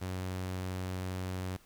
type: tone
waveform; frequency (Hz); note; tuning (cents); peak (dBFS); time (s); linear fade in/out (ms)
sawtooth; 92.5; F#2; 0; -31; 0.01-1.57; 10
effects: pink hiss -62 dBFS RMS until 1.65 s